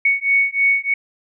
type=beating tone pair; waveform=sine; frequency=2222 / 2225.2 Hz; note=C#7 / C#7; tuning=+4 / +6 cents; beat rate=3.2 Hz; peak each=-17 dBFS; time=0.05-0.94 s; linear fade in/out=5 ms; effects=none